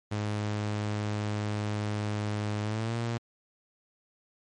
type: tone with pitch glide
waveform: sawtooth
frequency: 105 to 116.5 Hz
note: G#2 to A#2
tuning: +19 to -1 cents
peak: -25 dBFS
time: 0.11-3.18 s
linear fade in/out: 10 ms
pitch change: +180 cents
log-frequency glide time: 2.63-2.96 s
effects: low-pass 7000 Hz 12 dB/octave + MP3 48 kbps